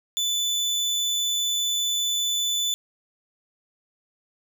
30% pulse tone, 3495 Hz, A7, 12 cents flat, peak -20 dBFS, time 0.17-2.74 s, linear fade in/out 0 ms, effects none

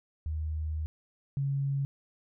sine tone pair in turn, 77.8 / 138.62 Hz, D#2 / C#3, 0 / 0 cents, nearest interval minor seventh, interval 1000 cents, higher second, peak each -30 / -27 dBFS, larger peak second, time 0.26-0.86 / 1.37-1.85 s, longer first, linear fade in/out 0 ms, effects none

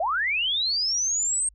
sine linear sweep, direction up, 601 to 8520 Hz, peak -22 dBFS, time 0-1.49 s, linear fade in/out 5 ms, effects added 50 Hz sine -52 dBFS peak until 1.54 s

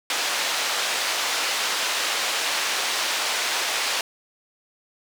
white band-pass noise, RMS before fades -25 dBFS, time 0.1-4.01 s, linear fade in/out 2 ms, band 530 to 4900 Hz, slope 12 dB/octave, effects none

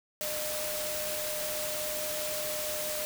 sine tone in noise, 608 Hz, D#5, 40 cents flat, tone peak -36 dBFS, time 0.21-3.05 s, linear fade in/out 0 ms, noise white, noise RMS -35 dBFS, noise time 0.21-3.05 s, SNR -4 dB, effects none

